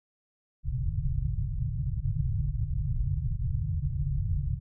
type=low-pass noise; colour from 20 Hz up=white; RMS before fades=-29 dBFS; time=0.63-4.6 s; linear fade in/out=50 ms; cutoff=150 Hz; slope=96 dB/octave; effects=none